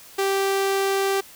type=tone; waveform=sawtooth; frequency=391 Hz; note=G4; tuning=4 cents flat; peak=-16 dBFS; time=0.18-1.21 s; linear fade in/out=10 ms; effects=white hiss -46 dBFS RMS until 1.35 s